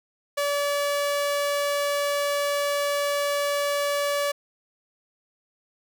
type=tone; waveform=sawtooth; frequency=574 Hz; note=D5; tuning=40 cents flat; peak=-19 dBFS; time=0.37-4.32 s; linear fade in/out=10 ms; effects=none